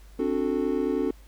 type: chord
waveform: triangle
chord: D dominant seventh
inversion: third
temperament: just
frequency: 264.3 / 293.7 / 367.1 / 440.5 Hz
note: C4 / D4 / F#4 / A4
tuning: +18 / 0 / -14 / +2 cents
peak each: -27 dBFS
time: 0.19-1.11 s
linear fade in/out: 5 ms
effects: added 50 Hz sine -46 dBFS peak until 1.27 s + pink hiss -58 dBFS RMS until 1.27 s